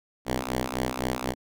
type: ring-modulated tone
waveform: 5% pulse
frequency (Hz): 63.5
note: B1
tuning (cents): +49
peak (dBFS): -13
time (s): 0.25-1.35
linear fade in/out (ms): 50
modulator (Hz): 256
effects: none